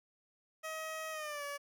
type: tone with pitch glide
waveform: 15% pulse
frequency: 634 to 571.4 Hz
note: D#5 to D5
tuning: +32 to -48 cents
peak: -33 dBFS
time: 0.63-1.58 s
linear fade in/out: 20 ms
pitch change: -180 cents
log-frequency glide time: 1.11-1.44 s
effects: none